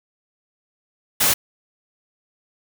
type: noise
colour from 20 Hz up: white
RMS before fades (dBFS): -17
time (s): 1.2-1.34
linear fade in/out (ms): 10
effects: none